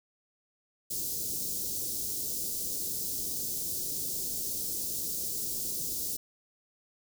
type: band-stop noise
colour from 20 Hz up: white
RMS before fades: -34 dBFS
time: 0.9-6.17 s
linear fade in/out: 10 ms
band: 460 to 4900 Hz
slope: 24 dB/octave
effects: none